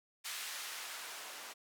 blue noise with band-pass filter sweep, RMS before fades -45 dBFS, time 0.24-1.54 s, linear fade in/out 20 ms, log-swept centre 1900 to 670 Hz, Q 0.71, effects none

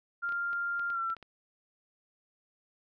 sine tone with pitch glide, 1396 to 1348.4 Hz, F6 to E6, -1 to +39 cents, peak -30 dBFS, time 0.22-1.15 s, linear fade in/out 20 ms, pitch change -60 cents, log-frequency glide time 0.92-1 s
clicks, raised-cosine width 0.3 ms, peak -33 dBFS, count 8, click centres 0.291 / 0.323 / 0.531 / 0.795 / 0.902 / 1.101 / 1.167 / 1.227 s
effects none

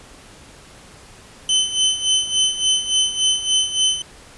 sawtooth tone with tremolo, 3048 Hz, G7, 49 cents flat, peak -10 dBFS, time 1.49-4.02 s, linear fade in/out 2 ms, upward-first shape sine, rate 3.5 Hz, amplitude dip 75%, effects pink hiss -44 dBFS RMS until 4.37 s + resampled to 24000 Hz

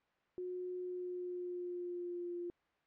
sine tone with pitch glide, 362.6 to 349 Hz, F#4 to F4, -35 to -1 cents, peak -39 dBFS, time 0.38-2.5 s, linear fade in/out 0 ms, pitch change -66 cents, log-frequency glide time 0.77-2.37 s, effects white hiss -75 dBFS RMS until 2.86 s + low-pass 2000 Hz 12 dB/octave

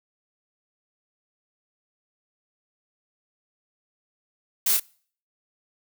blue noise with echo, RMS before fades -22 dBFS, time 4.66-4.77 s, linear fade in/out 5 ms, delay 28 ms, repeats 1, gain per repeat -4 dB, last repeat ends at 4.798 s, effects noise-tail reverb RT60 0.5 s tail -25 dB re dry

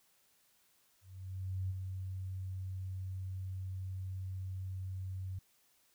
sine tone with ADSR envelope, 94 Hz, F#2, 28 cents sharp, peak -33 dBFS, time 1.01-5.39 s, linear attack 690 ms, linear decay 26 ms, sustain -5 dB, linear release 6 ms, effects white hiss -71 dBFS RMS until 5.94 s

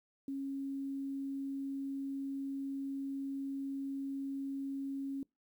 sine tone with quantisation, 274 Hz, C#4, 20 cents flat, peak -36 dBFS, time 0.28-5.23 s, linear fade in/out 2 ms, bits 11, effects noise-tail reverb RT60 0.2 s tail -24 dB re dry

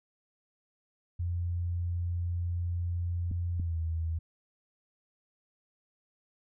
sine tone with pitch glide, 87 to 81.64 Hz, F2 to E2, -6 to -16 cents, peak -29 dBFS, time 1.19-4.19 s, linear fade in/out 10 ms, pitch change -110 cents, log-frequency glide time 3.57-3.78 s
clicks, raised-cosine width 5 ms, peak -25 dBFS, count 2, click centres 3.314 / 3.598 s
effects none

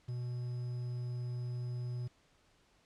triangle tone with quantisation, 122.7 Hz, B2, 11 cents flat, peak -34 dBFS, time 0.08-2.08 s, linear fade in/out 10 ms, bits 10, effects pink hiss -69 dBFS RMS until 2.85 s + low-pass 7000 Hz 12 dB/octave

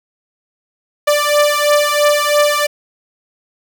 sawtooth beating tone pair, 587.3 / 590.3 Hz, D5 / D5, 0 / +9 cents, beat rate 3 Hz, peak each -10 dBFS, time 1.07-2.67 s, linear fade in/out 10 ms, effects none

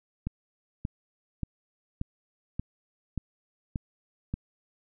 click train, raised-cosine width 5 ms, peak -18 dBFS, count 8, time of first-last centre 0.27-4.34 s, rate 1.72 Hz, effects none

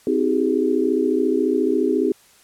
sine tone cluster, 260.5 / 318 / 381.6 / 415.9 Hz, C4 / D#4 / G4 / G#4, -7 / +38 / -47 / +2 cents, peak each -22 dBFS, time 0.07-2.12 s, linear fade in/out 2 ms, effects white hiss -53 dBFS RMS until 2.43 s + low-pass 12000 Hz 12 dB/octave

